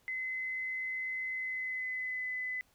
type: tone with pitch glide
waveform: sine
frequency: 2042 to 2012 Hz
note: C7 to B6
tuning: -43 to +32 cents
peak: -34 dBFS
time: 0.08-2.61 s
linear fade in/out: 0 ms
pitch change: -25 cents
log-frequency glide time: 1.32-2.3 s
effects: pink hiss -69 dBFS RMS until 2.74 s